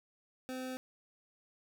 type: tone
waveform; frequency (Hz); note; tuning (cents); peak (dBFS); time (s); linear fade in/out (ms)
25% pulse; 257.4; C4; -28; -35; 0.49-0.77; 0
effects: none